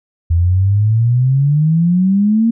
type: exponential sweep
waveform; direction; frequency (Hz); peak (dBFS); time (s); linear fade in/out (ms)
sine; up; 82.2 to 233.1; -9; 0.3-2.51; 10
effects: none